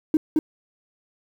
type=tone with echo; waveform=triangle; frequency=311.1 Hz; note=D#4; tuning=in tune; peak=-10 dBFS; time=0.14-0.17 s; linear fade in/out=2 ms; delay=220 ms; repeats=1; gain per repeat=-2 dB; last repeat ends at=0.39 s; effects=tanh soft clip ceiling -12 dBFS + 8-bit